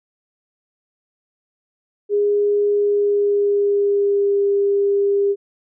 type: tone with pitch glide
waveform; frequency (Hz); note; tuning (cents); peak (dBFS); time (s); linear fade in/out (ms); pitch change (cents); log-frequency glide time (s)
sine; 410.6 to 401.2; G#4 to G4; -20 to +40; -14; 2.09-5.36; 50; -40; 2.69-4.4
effects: none